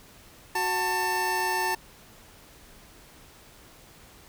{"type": "tone pair together", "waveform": "25% pulse", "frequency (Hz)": [370, 891.8], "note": ["F#4", "A5"], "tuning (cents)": [0, 23], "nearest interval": "octave + minor third", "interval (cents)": 1523, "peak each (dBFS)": [-28, -22], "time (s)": [0.55, 1.75], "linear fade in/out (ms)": 5, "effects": ["pink hiss -52 dBFS RMS until 4.28 s"]}